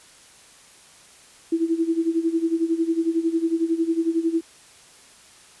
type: tone with tremolo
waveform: sine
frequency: 329.6 Hz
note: E4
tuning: in tune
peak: -16 dBFS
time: 1.52-4.41 s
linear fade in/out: 5 ms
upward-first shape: sine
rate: 11 Hz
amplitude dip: 80%
effects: white hiss -50 dBFS RMS until 5.6 s + resampled to 24000 Hz